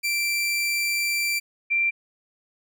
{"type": "tone pair in turn", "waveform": ["sawtooth", "sine"], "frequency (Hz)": [2349, 2360], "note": ["D7", "D7"], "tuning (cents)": [0, 8], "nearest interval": "unison", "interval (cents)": 8, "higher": "second", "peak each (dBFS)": -19, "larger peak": "neither", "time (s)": [[0.03, 1.4], [1.7, 1.91]], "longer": "first", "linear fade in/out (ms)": 20, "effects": []}